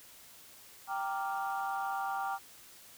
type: chord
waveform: sine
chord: G minor seventh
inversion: none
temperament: equal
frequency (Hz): 784 / 932.3 / 1174.7 / 1396.9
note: G5 / Bb5 / D6 / F6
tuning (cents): 0 / 0 / 0 / 0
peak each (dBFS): -34 / -40 / -39 / -40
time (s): 0.87-2.39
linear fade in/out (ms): 50
effects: tanh soft clip ceiling -25 dBFS + white hiss -55 dBFS RMS until 2.97 s